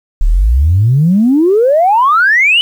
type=exponential sweep; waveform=sine; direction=up; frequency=33.64 to 3039 Hz; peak=-5 dBFS; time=0.21-2.61 s; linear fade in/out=0 ms; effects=tanh soft clip ceiling -1 dBFS + 7-bit